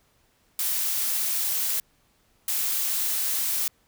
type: noise bursts at uneven times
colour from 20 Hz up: blue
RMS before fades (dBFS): -26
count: 2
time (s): 0.59-1.8 / 2.48-3.68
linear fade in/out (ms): 2
effects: pink hiss -65 dBFS RMS until 3.87 s